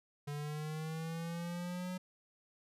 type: linear sweep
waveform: square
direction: up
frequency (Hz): 144.4 to 184.1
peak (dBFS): -39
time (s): 0.27-1.98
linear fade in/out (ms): 10
effects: resampled to 32000 Hz